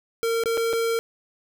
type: tone with dropouts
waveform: square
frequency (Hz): 458.4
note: A#4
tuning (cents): -29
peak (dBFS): -22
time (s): 0.23-0.99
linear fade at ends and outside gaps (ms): 0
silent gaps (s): 0.437-0.458 / 0.572-0.576 / 0.73-0.734
effects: none